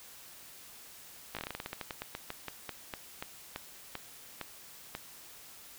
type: slowing click train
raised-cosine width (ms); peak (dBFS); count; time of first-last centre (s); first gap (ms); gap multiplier
0.3; -21; 24; 1.35-4.951; 17; 1.17
effects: white hiss -52 dBFS RMS until 5.78 s